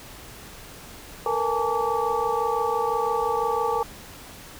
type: tone cluster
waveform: sine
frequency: 451.6 / 477.5 / 830 / 892 / 1152 Hz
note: A4 / A#4 / G#5 / A5 / D6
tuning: +45 / +42 / -1 / +23 / -34 cents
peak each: -28 dBFS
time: 1.26-3.83 s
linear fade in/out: 2 ms
effects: pink hiss -43 dBFS RMS until 4.59 s